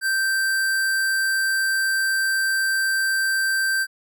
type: tone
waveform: square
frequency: 1564 Hz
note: G6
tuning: 4 cents flat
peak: -20 dBFS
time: 0.01-3.87 s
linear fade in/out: 50 ms
effects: none